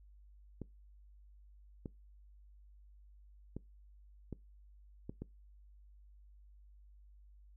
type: clicks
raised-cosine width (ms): 3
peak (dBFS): -29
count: 6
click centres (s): 0.617 / 1.858 / 3.566 / 4.327 / 5.095 / 5.22
effects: noise-tail reverb RT60 0.2 s tail -22 dB re dry + added 50 Hz sine -57 dBFS peak until 7.56 s